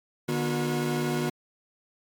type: tone cluster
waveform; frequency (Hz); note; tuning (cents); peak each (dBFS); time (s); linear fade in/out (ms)
40% pulse; 150.1 / 242.8 / 361.4; D3 / B3 / F#4; +38 / -29 / -41; -29; 0.28-1.3; 10
effects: MP3 96 kbps